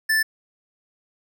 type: tone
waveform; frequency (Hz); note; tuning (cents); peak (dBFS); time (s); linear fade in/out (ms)
square; 1760; A6; 0; -18; 0.09-0.23; 10
effects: 10-bit